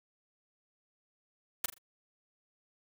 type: noise with echo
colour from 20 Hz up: white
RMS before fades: -30 dBFS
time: 1.64-1.66 s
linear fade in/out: 5 ms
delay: 41 ms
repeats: 3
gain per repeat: -10 dB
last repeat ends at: 1.783 s
effects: none